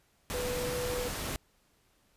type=tone in noise; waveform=sine; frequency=493.9 Hz; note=B4; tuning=in tune; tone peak=-33 dBFS; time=0.34-1.08 s; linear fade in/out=0 ms; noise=pink; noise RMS=-36 dBFS; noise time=0.3-1.36 s; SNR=0 dB; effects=pink hiss -69 dBFS RMS until 2.16 s + resampled to 32000 Hz